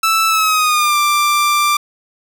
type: tone with pitch glide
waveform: sawtooth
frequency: 1318.5 to 1181.5 Hz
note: E6 to D6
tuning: 0 to +10 cents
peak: -8 dBFS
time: 0.03-1.77 s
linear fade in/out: 5 ms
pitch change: -190 cents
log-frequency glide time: 0.28-0.97 s
effects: none